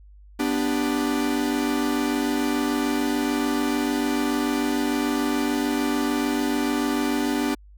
45% pulse chord, G major, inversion first, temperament equal, 246.9 / 293.7 / 392 Hz, B3 / D4 / G4, 0 / 0 / 0 cents, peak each -26 / -24 / -30 dBFS, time 0.39-7.55 s, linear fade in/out 10 ms, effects added 50 Hz sine -45 dBFS peak until 7.77 s

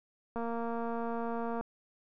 click train, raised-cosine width 1 ms, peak -24 dBFS, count 291, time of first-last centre 0.36-1.61 s, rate 232 Hz, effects none

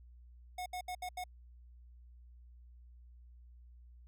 square tone bursts at uneven times, 728 Hz, F#5, 28 cents flat, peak -39 dBFS, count 5, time 0.58-0.66 / 0.73-0.81 / 0.88-0.95 / 1.02-1.09 / 1.17-1.24 s, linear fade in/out 5 ms, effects added 60 Hz sine -54 dBFS peak until 4.07 s + AAC 64 kbps

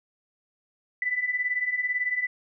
sine beating tone pair, 1975.5 / 1993.5 Hz, B6 / B6, 0 / +16 cents, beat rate 18 Hz, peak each -30 / -26 dBFS, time 1.02-2.27 s, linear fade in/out 2 ms, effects none

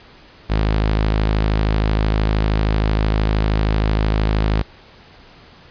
sawtooth tone, 53 Hz, G#1, 36 cents sharp, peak -11 dBFS, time 0.49-4.63 s, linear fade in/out 20 ms, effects pink hiss -45 dBFS RMS until 5.7 s + resampled to 11025 Hz

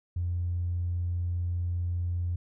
triangle tone with tanh clipping, 87.5 Hz, F2, 4 cents sharp, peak -27 dBFS, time 0.16-2.36 s, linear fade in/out 5 ms, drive 4 dB, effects none

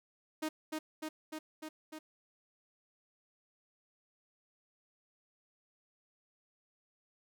sawtooth tone with echo, 311.1 Hz, D#4, in tune, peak -30 dBFS, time 0.42-0.49 s, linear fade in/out 10 ms, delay 300 ms, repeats 5, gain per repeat -2 dB, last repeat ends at 1.99 s, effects none

